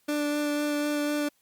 30% pulse tone with vibrato, 294.4 Hz, D4, 4 cents sharp, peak -23 dBFS, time 0.08-1.29 s, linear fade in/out 10 ms, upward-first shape sine, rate 4 Hz, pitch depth 10 cents each way, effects white hiss -68 dBFS RMS until 1.41 s + Opus 48 kbps

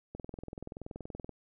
click train, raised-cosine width 2 ms, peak -28 dBFS, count 25, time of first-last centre 0.15-1.293 s, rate 21 Hz, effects none

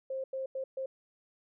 sine tone bursts at uneven times, 530 Hz, C5, 22 cents sharp, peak -33 dBFS, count 4, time 0.1-0.24 / 0.33-0.46 / 0.55-0.64 / 0.77-0.86 s, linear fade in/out 5 ms, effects none

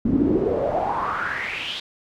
brown noise with band-pass filter sweep, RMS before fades -23 dBFS, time 0.05-1.8 s, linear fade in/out 5 ms, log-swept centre 220 to 3600 Hz, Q 6.3, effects none

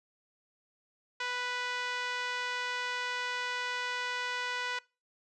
5% pulse tone with band-pass filter, 493.9 Hz, B4, in tune, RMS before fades -35 dBFS, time 1.2-4.79 s, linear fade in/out 5 ms, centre 1400 Hz, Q 0.96, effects noise-tail reverb RT60 0.3 s tail -23 dB re dry + resampled to 24000 Hz

